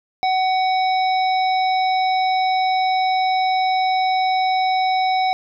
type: harmonic tone with a mistuned harmonic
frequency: 750 Hz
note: F#5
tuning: 23 cents sharp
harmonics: 1 / 3 / 5 / 7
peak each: -16 / -26 / -30 / -33 dBFS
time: 0.23-5.33 s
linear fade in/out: 0 ms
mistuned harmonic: 5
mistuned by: +59 cents
effects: none